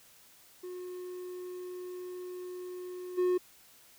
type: tone with level steps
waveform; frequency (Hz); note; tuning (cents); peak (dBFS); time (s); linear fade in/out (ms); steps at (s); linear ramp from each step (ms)
triangle; 362.1; F#4; -37; -37 / -23; 0.63-3.38; 10; 3.17; 20
effects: white hiss -59 dBFS RMS until 3.98 s